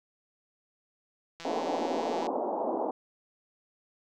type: click train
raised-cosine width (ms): 0.2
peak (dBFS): -26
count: 146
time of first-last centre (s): 1.4-2.268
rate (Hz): 167
type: band-pass noise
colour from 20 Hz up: white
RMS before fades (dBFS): -31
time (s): 1.45-2.91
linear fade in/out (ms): 2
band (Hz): 240 to 900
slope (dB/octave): 48
effects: none